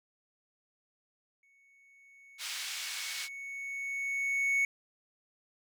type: tone with exponential growth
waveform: triangle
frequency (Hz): 2217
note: C#7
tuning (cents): 0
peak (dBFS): -23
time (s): 1.43-4.65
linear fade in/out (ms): 2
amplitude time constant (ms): 700
type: band-pass noise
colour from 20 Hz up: white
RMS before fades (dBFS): -39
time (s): 2.38-3.29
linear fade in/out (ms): 50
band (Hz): 1800 to 5500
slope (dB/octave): 12
effects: none